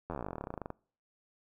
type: slowing click train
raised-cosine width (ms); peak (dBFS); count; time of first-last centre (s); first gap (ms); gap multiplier
1; -24; 26; 0.1-0.704; 11; 1.06
effects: noise-tail reverb RT60 0.5 s tail -26 dB re dry